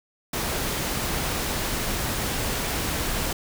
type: noise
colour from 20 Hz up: pink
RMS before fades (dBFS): -27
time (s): 0.33-3.33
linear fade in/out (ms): 5
effects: none